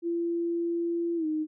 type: tone with pitch glide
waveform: sine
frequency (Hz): 340 to 310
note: F4 to D#4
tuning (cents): -46 to -6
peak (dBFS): -26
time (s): 0.02-1.47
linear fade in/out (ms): 50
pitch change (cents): -160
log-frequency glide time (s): 1.16-1.26
effects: none